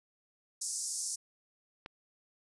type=band-pass noise; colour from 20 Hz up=white; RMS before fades=-37 dBFS; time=0.61-1.16 s; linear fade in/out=10 ms; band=5200 to 10000 Hz; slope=48 dB/octave
type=click; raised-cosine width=0.3 ms; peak=-27 dBFS; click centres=1.861 s
effects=resampled to 24000 Hz